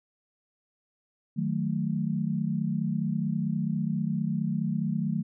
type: chord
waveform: sine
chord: D# diminished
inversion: none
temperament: equal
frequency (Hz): 155.56 / 185 / 220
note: D#3 / F#3 / A3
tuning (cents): 0 / 0 / 0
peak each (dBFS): -30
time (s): 1.36-5.23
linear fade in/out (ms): 20
effects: none